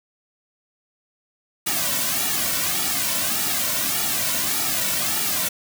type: noise with flanger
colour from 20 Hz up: white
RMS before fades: -23 dBFS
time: 1.66-5.49 s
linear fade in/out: 10 ms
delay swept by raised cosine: 1.9 to 2.46 ms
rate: 1.7 Hz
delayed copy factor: -0.8
effects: none